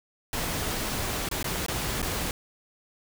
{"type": "noise with dropouts", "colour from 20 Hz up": "pink", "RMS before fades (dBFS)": -30, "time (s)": [0.33, 2.31], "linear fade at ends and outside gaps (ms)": 1, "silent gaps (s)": [[1.288, 1.313], [1.428, 1.443], [1.663, 1.683], [2.018, 2.027]], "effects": []}